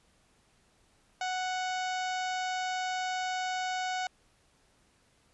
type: harmonic tone with a mistuned harmonic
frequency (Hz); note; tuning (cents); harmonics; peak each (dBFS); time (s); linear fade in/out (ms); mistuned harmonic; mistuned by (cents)
740; F#5; 0; 1 / 2 / 3 / 4 / 5 / 6 / 7 / 8 / 9 / 10; -32 / -38 / -42 / -44 / -46 / -48 / -49 / -50 / -51 / -52; 1.21-4.07; 2; 10; -20
effects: pink hiss -67 dBFS RMS until 5.33 s + resampled to 24000 Hz